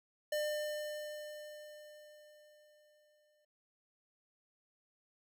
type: tone with exponential decay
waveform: square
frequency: 601 Hz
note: D5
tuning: 40 cents sharp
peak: -33 dBFS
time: 0.32-3.45 s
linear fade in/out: 5 ms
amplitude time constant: 680 ms
effects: none